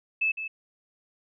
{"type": "tone with echo", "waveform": "sine", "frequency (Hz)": 2615, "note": "E7", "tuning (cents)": -15, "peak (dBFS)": -22, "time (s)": [0.21, 0.32], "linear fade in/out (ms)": 10, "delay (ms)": 160, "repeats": 1, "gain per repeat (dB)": -9, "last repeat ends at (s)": 0.48, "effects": []}